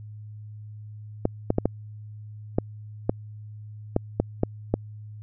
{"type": "clicks", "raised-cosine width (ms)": 2, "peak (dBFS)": -7, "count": 10, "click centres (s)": [1.254, 1.504, 1.584, 1.656, 2.585, 3.095, 3.964, 4.2, 4.434, 4.74], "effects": ["added 106 Hz sine -38 dBFS peak until 5.22 s"]}